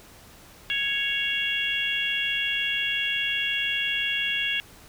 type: harmonic tone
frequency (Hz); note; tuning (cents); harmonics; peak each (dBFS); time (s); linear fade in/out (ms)
554.4; C#5; 0; 3 / 4 / 5 / 6; -31 / -32 / -27 / -29; 0.7-4.6; 0
effects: pink hiss -50 dBFS RMS until 4.88 s